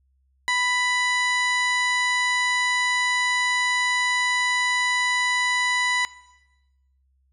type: harmonic tone with a mistuned harmonic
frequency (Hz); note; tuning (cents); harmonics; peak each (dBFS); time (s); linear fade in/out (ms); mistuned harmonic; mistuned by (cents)
990; B5; +4; 1 / 2 / 3 / 4 / 5 / 6 / 7 / 9 / 10; -26 / -22 / -35 / -29 / -40 / -44 / -35 / -41 / -47; 0.48-6.05; 0; 6; -19
effects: noise-tail reverb RT60 1.0 s tail -18 dB re dry + added 66 Hz sine -62 dBFS peak until 7.32 s